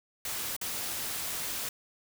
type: noise with dropouts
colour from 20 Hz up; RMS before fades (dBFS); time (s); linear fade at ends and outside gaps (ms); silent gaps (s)
white; -35; 0.25-1.69; 2; 0.565-0.613
effects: none